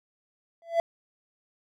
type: tone with exponential growth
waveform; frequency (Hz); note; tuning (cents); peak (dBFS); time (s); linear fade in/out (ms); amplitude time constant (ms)
triangle; 671; E5; +31; -15; 0.62-0.8; 1; 39
effects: none